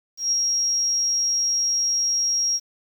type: tone with ADSR envelope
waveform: sine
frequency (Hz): 5610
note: F8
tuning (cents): +7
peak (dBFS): -17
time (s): 0.17-2.6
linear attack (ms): 150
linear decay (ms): 15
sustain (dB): -2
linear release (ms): 45
effects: 8-bit